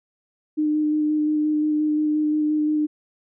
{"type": "tone with vibrato", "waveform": "sine", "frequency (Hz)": 303.6, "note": "D#4", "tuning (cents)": -42, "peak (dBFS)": -18, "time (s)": [0.57, 2.87], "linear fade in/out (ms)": 20, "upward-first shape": "square", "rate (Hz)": 5.7, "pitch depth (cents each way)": 10, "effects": []}